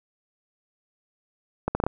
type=accelerating click train; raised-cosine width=1 ms; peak=-10 dBFS; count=5; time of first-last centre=1.68-1.866 s; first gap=70 ms; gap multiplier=0.73; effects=none